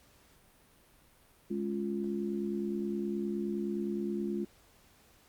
harmonic tone, 69.6 Hz, C#2, 8 cents sharp, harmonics 3 / 4 / 5, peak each -34 / -42 / -35 dBFS, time 1.5-4.45 s, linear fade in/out 10 ms, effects pink hiss -63 dBFS RMS until 5.28 s + Opus 48 kbps

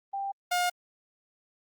sine / sawtooth tone pair in turn, 790 / 712.9 Hz, G5 / F5, +13 / +35 cents, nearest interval major second, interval 178 cents, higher first, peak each -30 / -21 dBFS, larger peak second, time 0.13-0.32 / 0.51-0.7 s, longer neither, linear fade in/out 10 ms, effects Opus 32 kbps

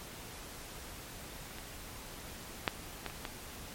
clicks, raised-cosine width 0.3 ms, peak -28 / -11 / -20 / -29 / -21 dBFS, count 5, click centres 1.585 / 2.678 / 3.063 / 3.099 / 3.252 s, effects pink hiss -47 dBFS RMS until 3.74 s + MP3 64 kbps

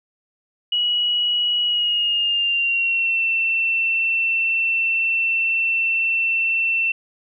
sine tone with pitch glide, 2916 to 2689 Hz, F#7 to E7, -26 to +34 cents, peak -17 dBFS, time 0.72-6.92 s, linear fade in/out 5 ms, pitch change -140 cents, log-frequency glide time 1.65-3.21 s, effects none

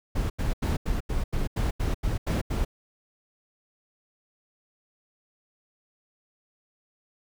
brown noise bursts, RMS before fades -26 dBFS, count 11, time 0.15-2.65 s, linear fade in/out 10 ms, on 150 ms, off 85 ms, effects none

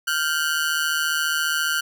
sawtooth ring-modulated tone, 1480 Hz, F#6, in tune, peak -14 dBFS, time 0.07-1.81 s, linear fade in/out 10 ms, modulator 77.3 Hz, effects none

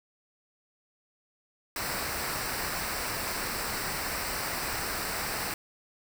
pink noise with comb filter, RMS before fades -33 dBFS, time 1.76-5.54 s, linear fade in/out 2 ms, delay 0.3 ms, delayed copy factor -0.6, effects none

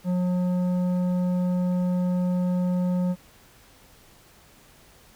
triangle tone with tanh clipping, 180 Hz, F#3, 47 cents flat, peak -23 dBFS, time 0.04-3.16 s, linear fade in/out 50 ms, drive 14 dB, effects pink hiss -54 dBFS RMS until 5.15 s

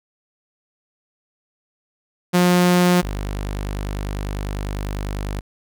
sawtooth tone pair in turn, 178.3 / 50.03 Hz, F3 / G1, +36 / +36 cents, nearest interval octave + minor seventh, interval 2200 cents, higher first, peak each -9 / -20 dBFS, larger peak first, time 2.33-3.02 / 3.02-5.41 s, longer second, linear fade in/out 20 ms, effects none

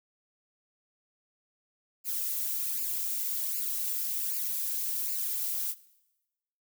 violet noise with flanger, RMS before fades -32 dBFS, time 2.04-5.75 s, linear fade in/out 50 ms, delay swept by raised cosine 0.42 to 3.02 ms, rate 1.3 Hz, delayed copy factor +0.7, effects noise-tail reverb RT60 1.0 s tail -20 dB re dry

